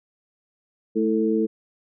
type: tone cluster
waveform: sine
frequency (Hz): 218.3 / 328 / 443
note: A3 / E4 / A4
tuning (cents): -13 / -9 / +12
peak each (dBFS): -23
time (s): 0.95-1.47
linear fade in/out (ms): 20
effects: none